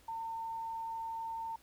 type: tone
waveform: sine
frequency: 906 Hz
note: A#5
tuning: 50 cents flat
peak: -37 dBFS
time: 0.08-1.56 s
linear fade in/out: 5 ms
effects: added 60 Hz sine -70 dBFS peak until 1.62 s + pink hiss -64 dBFS RMS until 1.62 s